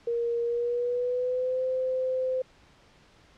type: tone with pitch glide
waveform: sine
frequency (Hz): 470.2 to 515.7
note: A#4 to C5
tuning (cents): +15 to -25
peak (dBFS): -25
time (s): 0.07-2.42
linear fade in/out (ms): 5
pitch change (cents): +160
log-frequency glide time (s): 0.43-1.63
effects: pink hiss -58 dBFS RMS until 3.37 s + low-pass 5000 Hz 12 dB/octave